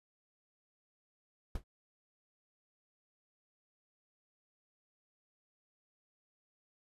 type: noise with exponential decay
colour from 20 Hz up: brown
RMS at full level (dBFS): -32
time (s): 1.55-1.64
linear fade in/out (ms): 5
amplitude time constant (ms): 18
effects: resampled to 32000 Hz